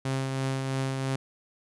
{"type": "tone with tremolo", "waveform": "sawtooth", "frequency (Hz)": 133.6, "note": "C3", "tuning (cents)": 36, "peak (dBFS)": -22, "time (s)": [0.05, 1.16], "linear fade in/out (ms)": 5, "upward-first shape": "triangle", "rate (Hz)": 3, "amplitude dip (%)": 35, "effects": ["resampled to 24000 Hz"]}